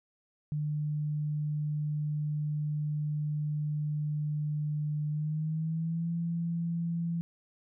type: tone with pitch glide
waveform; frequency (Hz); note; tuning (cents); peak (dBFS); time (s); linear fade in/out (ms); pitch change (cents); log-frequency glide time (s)
sine; 150 to 168.37; D3 to E3; +37 to +37; -29; 0.52-7.21; 0; +200; 5.1-6.1
effects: none